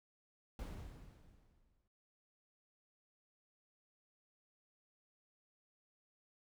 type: noise with exponential decay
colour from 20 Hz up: brown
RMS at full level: -42 dBFS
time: 0.59-1.88 s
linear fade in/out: 2 ms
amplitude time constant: 280 ms
effects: none